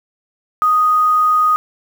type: tone with quantisation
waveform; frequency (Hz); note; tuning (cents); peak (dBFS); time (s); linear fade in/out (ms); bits
sine; 1244; D#6; -1; -10; 0.62-1.56; 0; 6
effects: none